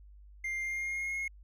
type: tone with pitch glide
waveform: triangle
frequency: 2100 to 2159 Hz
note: C7 to C#7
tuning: +6 to -46 cents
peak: -31 dBFS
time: 0.44-1.28 s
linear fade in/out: 5 ms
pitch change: +48 cents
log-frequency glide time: 0.58-1.15 s
effects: added 50 Hz sine -51 dBFS peak until 1.43 s